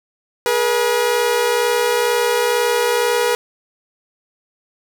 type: tone pair together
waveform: sawtooth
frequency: 419.3 / 481.4 Hz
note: G#4 / B4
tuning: +17 / -44 cents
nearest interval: major second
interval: 239 cents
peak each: -17 / -12 dBFS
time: 0.46-3.35 s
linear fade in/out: 0 ms
effects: none